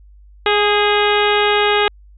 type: harmonic tone with a mistuned harmonic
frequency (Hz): 415.3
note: G#4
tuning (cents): 0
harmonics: 1 / 2 / 3 / 4 / 5 / 6 / 7 / 8 / 9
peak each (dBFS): -16 / -19 / -21 / -22 / -23 / -24 / -24 / -25 / -26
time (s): 0.46-1.88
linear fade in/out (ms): 2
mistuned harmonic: 4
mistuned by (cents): -32
effects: added 50 Hz sine -41 dBFS peak until 2.17 s